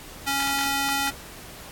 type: tone with high-pass filter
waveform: square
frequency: 277.2 Hz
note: C#4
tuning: in tune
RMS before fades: -25 dBFS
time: 0.26-1.11 s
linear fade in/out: 20 ms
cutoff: 890 Hz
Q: 0.59
effects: pink hiss -42 dBFS RMS until 1.71 s + AAC 64 kbps